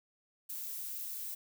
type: noise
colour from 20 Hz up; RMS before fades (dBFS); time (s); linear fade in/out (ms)
violet; -41; 0.49-1.35; 10
effects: none